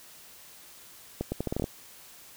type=accelerating click train; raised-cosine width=2 ms; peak=-16 dBFS; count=9; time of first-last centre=1.21-1.641 s; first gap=110 ms; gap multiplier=0.78; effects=white hiss -51 dBFS RMS until 2.36 s